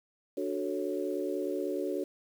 sine chord, D major seventh, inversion none, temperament equal, 293.7 / 370 / 440 / 554.4 Hz, D4 / F#4 / A4 / C#5, 0 / 0 / 0 / 0 cents, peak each -36 / -34 / -37 / -37 dBFS, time 0.37-2.04 s, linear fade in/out 5 ms, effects 9-bit

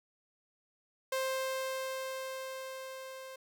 sawtooth tone with level ramp, 526 Hz, C5, 9 cents sharp, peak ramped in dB -27 to -41 dBFS, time 1.12-3.36 s, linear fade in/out 5 ms, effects none

